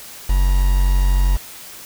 triangle tone with quantisation, 46.25 Hz, F#1, in tune, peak -10 dBFS, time 0.29-1.37 s, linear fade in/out 10 ms, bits 5, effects white hiss -37 dBFS RMS until 1.85 s

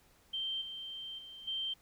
sine tone with level steps, 3136 Hz, G7, in tune, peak -34 / -41 / -47 / -34 dBFS, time 0.33-1.74 s, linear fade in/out 10 ms, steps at 0.61 / 1.18 / 1.47 s, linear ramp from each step 10 ms, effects pink hiss -66 dBFS RMS until 1.81 s

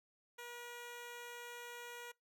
10% pulse tone, 479.9 Hz, B4, 50 cents flat, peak -39 dBFS, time 0.38-2.12 s, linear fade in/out 10 ms, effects noise-tail reverb RT60 0.2 s tail -25 dB re dry

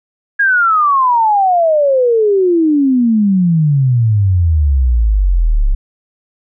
sine exponential sweep, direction down, 1657 to 32.7 Hz, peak -8 dBFS, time 0.39-5.75 s, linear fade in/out 10 ms, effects none

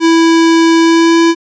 square tone with pitch glide, 329.6 to 333.2 Hz, E4 to E4, 0 to +19 cents, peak -6 dBFS, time 0-1.35 s, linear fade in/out 50 ms, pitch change +19 cents, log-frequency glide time 0.78-1.21 s, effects resampled to 16000 Hz

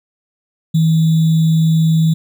sine tone with sample-and-hold, 161 Hz, E3, 41 cents flat, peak -9 dBFS, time 0.74-2.14 s, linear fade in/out 10 ms, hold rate 3675 Hz, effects none

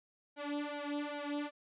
sawtooth tone with flanger, 291.4 Hz, D4, 13 cents flat, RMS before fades -39 dBFS, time 0.36-1.51 s, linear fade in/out 50 ms, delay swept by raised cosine 1.3 to 3.2 ms, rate 2.5 Hz, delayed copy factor +0.85, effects resampled to 8000 Hz

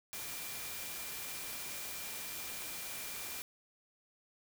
sine tone in noise, 2379 Hz, D7, 22 cents sharp, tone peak -52 dBFS, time 0.13-3.42 s, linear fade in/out 0 ms, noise white, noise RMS -43 dBFS, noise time 0.13-3.42 s, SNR -12 dB, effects none

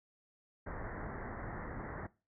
pink low-pass noise, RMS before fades -43 dBFS, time 0.66-2.07 s, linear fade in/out 10 ms, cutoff 2000 Hz, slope 96 dB/octave, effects noise-tail reverb RT60 0.3 s tail -20 dB re dry

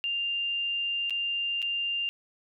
sine tone with dropouts, 2794 Hz, F7, in tune, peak -27 dBFS, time 0.04-2.09 s, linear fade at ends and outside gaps 0 ms, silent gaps 1.097-1.106 / 1.619-1.626 s, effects none

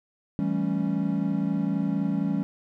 triangle chord, A dominant seventh, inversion second, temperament equal, 164.81 / 196 / 220 / 277.2 Hz, E3 / G3 / A3 / C#4, 0 / 0 / 0 / 0 cents, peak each -28 / -25 / -30 / -27 dBFS, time 0.39-2.43 s, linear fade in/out 0 ms, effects none

